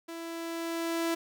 sawtooth tone with level ramp, 332.6 Hz, E4, 16 cents sharp, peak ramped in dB -35 to -23 dBFS, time 0.08-1.15 s, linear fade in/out 10 ms, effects none

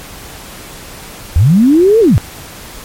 sine linear two-way sweep, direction up then down, 69.3 to 468.9 to 69.3 Hz, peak -4 dBFS, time 1.36-2.18 s, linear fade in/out 0 ms, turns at 2 s, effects pink hiss -31 dBFS RMS until 2.84 s + MP3 64 kbps

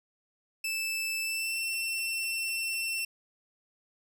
sawtooth tone with pitch glide, 2637 to 2696 Hz, E7 to E7, 0 to +38 cents, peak -27 dBFS, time 0.64-3.05 s, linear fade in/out 5 ms, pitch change +38 cents, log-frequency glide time 1.22-1.62 s, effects none

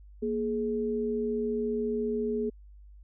sine tone pair together, 235.7 / 421.4 Hz, A#3 / G#4, +19 / +25 cents, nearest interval minor seventh, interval 1006 cents, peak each -31 / -29 dBFS, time 0.22-2.5 s, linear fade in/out 10 ms, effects added 50 Hz sine -48 dBFS peak until 3.03 s

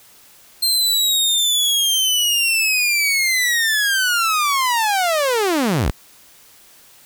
sawtooth linear sweep, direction down, 4186 to 34.8 Hz, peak -12 dBFS, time 0.62-5.91 s, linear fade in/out 10 ms, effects white hiss -48 dBFS RMS until 7.05 s

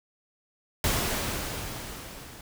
pink noise with level ramp, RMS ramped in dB -25 to -46 dBFS, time 0.84-2.41 s, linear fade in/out 2 ms, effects none

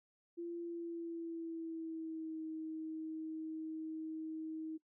sine tone with pitch glide, 341.7 to 317 Hz, F4 to D#4, -38 to +32 cents, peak -40 dBFS, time 0.37-4.78 s, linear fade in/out 20 ms, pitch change -130 cents, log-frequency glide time 0.61-2.43 s, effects noise-tail reverb RT60 0.1 s tail -21 dB re dry

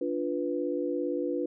sine chord, B diminished, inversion first, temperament equal with one note detuned, 291.6 / 349.2 / 493.9 Hz, D4 / F4 / B4, -12 / 0 / 0 cents, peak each -32 dBFS, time 0.01-1.46 s, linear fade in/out 5 ms, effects none

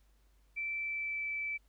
sine tone with pitch glide, 2332 to 2316 Hz, D7 to D7, -13 to -25 cents, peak -34 dBFS, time 0.56-1.58 s, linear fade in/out 20 ms, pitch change -12 cents, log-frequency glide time 0.7-1.26 s, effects added 50 Hz sine -64 dBFS peak until 1.68 s + pink hiss -75 dBFS RMS until 1.68 s

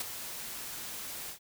white noise with ADSR envelope, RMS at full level -32 dBFS, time 0-1.39 s, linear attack 4 ms, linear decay 20 ms, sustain -9 dB, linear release 94 ms, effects none

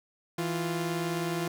sawtooth tone pair together, 164.81 / 349.2 Hz, E3 / F4, 0 / 0 cents, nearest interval octave + minor second, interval 1300 cents, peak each -28 dBFS, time 0.38-1.48 s, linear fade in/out 5 ms, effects none

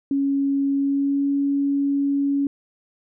sine tone with pitch glide, 277.2 to 280.4 Hz, C#4 to C#4, 0 to +20 cents, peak -18 dBFS, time 0.11-2.47 s, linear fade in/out 2 ms, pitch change +20 cents, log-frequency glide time 0.73-1.28 s, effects none

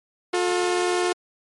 sawtooth tone pair together, 357.5 / 440.9 Hz, F4 / A4, +41 / +4 cents, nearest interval major third, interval 363 cents, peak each -17 / -24 dBFS, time 0.33-1.13 s, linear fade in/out 10 ms, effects MP3 48 kbps

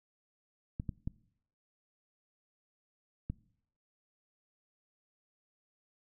clicks, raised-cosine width 5 ms, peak -23 dBFS, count 4, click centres 0.799 / 0.892 / 1.075 / 3.3 s, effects noise-tail reverb RT60 0.7 s tail -22 dB re dry

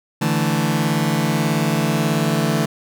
sawtooth chord, D suspended second, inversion none, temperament just, 146.83 / 165.19 / 220.2 Hz, D3 / E3 / A3, 0 / +4 / +2 cents, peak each -17 dBFS, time 0.21-2.66 s, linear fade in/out 10 ms, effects none

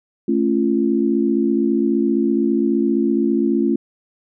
sine chord, A augmented, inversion none, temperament just, 220 / 275 / 343.8 Hz, A3 / C#4 / E#4, 0 / -14 / -27 cents, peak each -19 dBFS, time 0.28-3.76 s, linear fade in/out 5 ms, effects none

